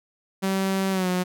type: tone with pitch glide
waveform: sawtooth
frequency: 192.3 to 181.51 Hz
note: G3 to F#3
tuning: -33 to -33 cents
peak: -18 dBFS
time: 0.42-1.24 s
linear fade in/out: 20 ms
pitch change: -100 cents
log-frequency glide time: 0.91-1.08 s
effects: none